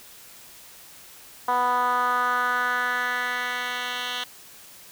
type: tone with band-pass filter sweep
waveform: 10% pulse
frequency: 247 Hz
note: B3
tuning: in tune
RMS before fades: -25 dBFS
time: 1.48-4.24 s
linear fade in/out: 5 ms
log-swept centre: 940 to 2900 Hz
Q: 2.9
effects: white hiss -47 dBFS RMS until 4.91 s